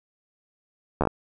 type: slowing click train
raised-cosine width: 1 ms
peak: -8 dBFS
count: 5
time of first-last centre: 1.01-1.073 s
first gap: 12 ms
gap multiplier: 1.18
effects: none